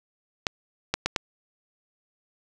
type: clicks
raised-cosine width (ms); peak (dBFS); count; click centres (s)
0.2; -6; 4; 0.468 / 0.94 / 1.06 / 1.162
effects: none